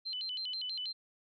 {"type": "tone with vibrato", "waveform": "sine", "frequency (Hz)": 3520, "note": "A7", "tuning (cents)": 0, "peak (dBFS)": -35, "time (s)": [0.05, 0.93], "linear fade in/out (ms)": 20, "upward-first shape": "square", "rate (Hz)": 6.2, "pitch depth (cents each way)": 280, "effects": ["MP3 96 kbps"]}